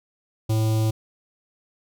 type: tone with notch filter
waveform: square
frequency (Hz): 110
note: A2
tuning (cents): 0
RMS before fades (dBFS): -21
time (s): 0.49-0.91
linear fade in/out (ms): 10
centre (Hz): 1700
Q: 0.57
effects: none